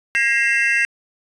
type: tone cluster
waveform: triangle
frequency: 1626 / 1898 / 2106 / 2691 Hz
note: G#6 / A#6 / C7 / E7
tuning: -37 / +31 / +11 / +35 cents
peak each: -19 dBFS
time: 0.15-0.85 s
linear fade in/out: 0 ms
effects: resampled to 24000 Hz